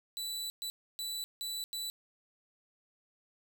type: tone bursts at uneven times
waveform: sawtooth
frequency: 3966 Hz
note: B7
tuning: 7 cents sharp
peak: -33 dBFS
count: 5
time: 0.17-0.5 / 0.62-0.7 / 0.99-1.24 / 1.41-1.64 / 1.73-1.9 s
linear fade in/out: 0 ms
effects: none